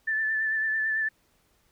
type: tone with vibrato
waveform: sine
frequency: 1758 Hz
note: A6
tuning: 2 cents flat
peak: -24 dBFS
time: 0.07-1.09 s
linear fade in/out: 10 ms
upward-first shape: sine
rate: 9 Hz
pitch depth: 25 cents each way
effects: pink hiss -67 dBFS RMS until 1.71 s